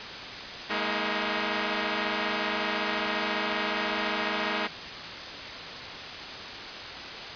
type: chord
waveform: 5% pulse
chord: Ab suspended second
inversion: none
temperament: equal with one note detuned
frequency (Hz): 207.7 / 233.1 / 318.8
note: Ab3 / Bb3 / Eb4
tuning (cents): 0 / 0 / +42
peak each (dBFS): -19 / -22 / -20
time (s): 0.69-4.68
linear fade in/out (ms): 20
effects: white hiss -37 dBFS RMS until 7.35 s + resampled to 11025 Hz